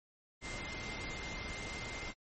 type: tone in noise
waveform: sine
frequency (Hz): 2093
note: C7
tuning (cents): 0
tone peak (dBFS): -45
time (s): 0.41-2.14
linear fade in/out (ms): 50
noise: pink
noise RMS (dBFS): -43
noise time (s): 0.41-2.14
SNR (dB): -5
effects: MP3 32 kbps